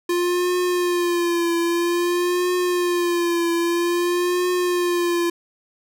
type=tone with vibrato; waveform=square; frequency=349.2 Hz; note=F4; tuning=in tune; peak=-19 dBFS; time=0.09-5.3 s; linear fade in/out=5 ms; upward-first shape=triangle; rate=0.51 Hz; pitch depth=55 cents each way; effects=none